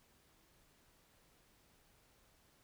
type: silence
effects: pink hiss -70 dBFS RMS until 2.63 s